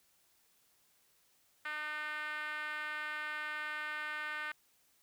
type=tone with band-pass filter; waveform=5% pulse; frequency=303.1 Hz; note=D#4; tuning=45 cents flat; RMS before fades=-40 dBFS; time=1.65-4.52 s; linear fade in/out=5 ms; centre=1600 Hz; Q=2.7; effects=white hiss -71 dBFS RMS until 5.02 s